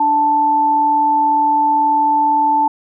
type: tone pair together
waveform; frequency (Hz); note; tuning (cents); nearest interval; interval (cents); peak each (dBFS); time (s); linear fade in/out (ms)
sine; 294.2 / 881; D4 / A5; +3 / +2; octave + perfect fifth; 1899; -23 / -11; 0-2.68; 5
effects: none